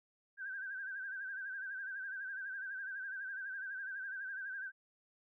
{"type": "tone with vibrato", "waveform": "sine", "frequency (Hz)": 1568, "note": "G6", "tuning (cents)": 0, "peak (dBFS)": -40, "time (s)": [0.37, 4.72], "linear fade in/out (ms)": 50, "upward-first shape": "sine", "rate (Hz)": 12, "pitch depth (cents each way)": 71, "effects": []}